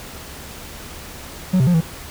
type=tone with pitch steps; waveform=triangle; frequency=184.8 / 129.5 / 176.3 / 162.7 Hz; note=F#3 / C3 / F3 / E3; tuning=-2 / -17 / +17 / -22 cents; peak=-10 dBFS; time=1.53-1.81 s; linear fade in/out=10 ms; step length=70 ms; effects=added 74 Hz sine -44 dBFS peak until 2.1 s + pink hiss -36 dBFS RMS until 2.1 s